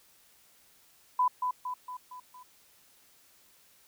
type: tone with echo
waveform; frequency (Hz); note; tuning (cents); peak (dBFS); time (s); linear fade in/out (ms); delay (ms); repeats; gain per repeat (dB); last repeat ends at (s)
sine; 1000; B5; +21; -22; 1.19-1.28; 5; 230; 5; -5; 2.43
effects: white hiss -62 dBFS RMS until 3.87 s